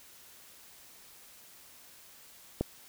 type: click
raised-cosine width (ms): 2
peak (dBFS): -15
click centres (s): 2.61
effects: white hiss -55 dBFS RMS until 2.88 s